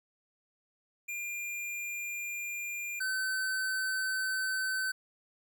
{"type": "tone pair in turn", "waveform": "square", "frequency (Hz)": [2400, 1529.1], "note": ["D7", "G6"], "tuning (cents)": [37, -43], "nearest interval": "minor sixth", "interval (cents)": 780, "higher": "first", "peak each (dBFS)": [-36, -31], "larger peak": "second", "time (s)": [[1.08, 3], [3, 4.92]], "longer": "neither", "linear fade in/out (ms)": 10, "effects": []}